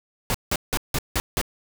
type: noise bursts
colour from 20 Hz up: pink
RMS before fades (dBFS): -23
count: 6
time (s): 0.3-1.414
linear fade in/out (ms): 0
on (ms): 44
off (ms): 170
effects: none